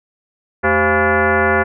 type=tone with frequency modulation; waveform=sine; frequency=523.3 Hz; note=C5; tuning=in tune; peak=-11 dBFS; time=0.63-1.64 s; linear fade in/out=20 ms; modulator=304 Hz; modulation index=4.5; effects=none